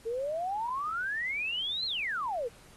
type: exponential two-way sweep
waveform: sine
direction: up then down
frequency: 440 to 4272 to 440 Hz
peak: -30 dBFS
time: 0.05-2.49 s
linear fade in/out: 20 ms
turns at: 1.86 s
effects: pink hiss -57 dBFS RMS until 2.76 s + AAC 32 kbps

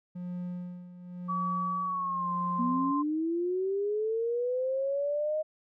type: tone with tremolo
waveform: triangle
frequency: 178.2 Hz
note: F3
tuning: 35 cents sharp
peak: -31 dBFS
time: 0.15-2.92 s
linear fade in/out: 10 ms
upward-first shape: sine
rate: 0.95 Hz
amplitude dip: 75%
type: tone with pitch glide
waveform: sine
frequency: 1140 to 1045.4 Hz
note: C#6 to C6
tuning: +48 to -2 cents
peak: -29 dBFS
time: 1.28-3.03 s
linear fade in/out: 20 ms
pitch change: -150 cents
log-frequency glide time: 1.82-2.32 s
type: linear sweep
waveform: sine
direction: up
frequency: 234.4 to 625 Hz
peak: -27 dBFS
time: 2.58-5.43 s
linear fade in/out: 20 ms
effects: none

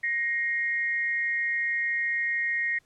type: tone pair together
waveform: sine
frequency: 1875.5 / 2129 Hz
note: A#6 / C7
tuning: +10 / +30 cents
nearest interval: major second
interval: 220 cents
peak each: -26 / -30 dBFS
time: 0.03-2.79 s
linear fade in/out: 10 ms
effects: pink hiss -66 dBFS RMS until 2.85 s + low-pass 10000 Hz 12 dB/octave

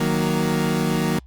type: chord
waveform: 30% pulse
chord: D# minor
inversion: none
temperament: equal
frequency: 155.56 / 185 / 233.1 Hz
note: D#3 / F#3 / A#3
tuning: 0 / 0 / 0 cents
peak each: -21 dBFS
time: 0-1.19 s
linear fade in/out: 5 ms
effects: added 63 Hz sine -42 dBFS peak until 1.26 s + Opus 48 kbps

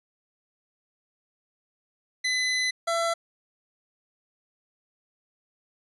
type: tone pair in turn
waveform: 25% pulse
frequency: 2013 / 671.8 Hz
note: B6 / E5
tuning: +33 / +33 cents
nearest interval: octave + perfect fifth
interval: 1900 cents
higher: first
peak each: -20 dBFS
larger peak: neither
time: 2.24-2.71 / 2.87-3.14 s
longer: first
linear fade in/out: 10 ms
effects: resampled to 24000 Hz

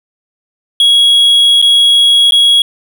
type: tone with dropouts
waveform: triangle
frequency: 3322 Hz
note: G#7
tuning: in tune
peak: -3 dBFS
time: 0.8-2.62 s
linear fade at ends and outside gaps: 2 ms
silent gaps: 1.617-1.624 / 2.309-2.321 s
effects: none

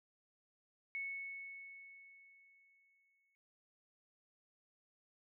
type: tone with exponential decay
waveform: sine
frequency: 2207 Hz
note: C#7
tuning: 8 cents flat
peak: -38 dBFS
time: 0.95-3.35 s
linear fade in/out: 0 ms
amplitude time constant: 520 ms
effects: none

